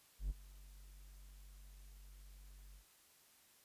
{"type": "tone with ADSR envelope", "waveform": "triangle", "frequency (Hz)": 47.6, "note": "F#1", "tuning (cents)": 50, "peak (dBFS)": -32, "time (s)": [0.19, 2.85], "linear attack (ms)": 110, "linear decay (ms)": 24, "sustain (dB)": -21, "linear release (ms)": 94, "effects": ["white hiss -68 dBFS RMS until 3.64 s", "resampled to 32000 Hz"]}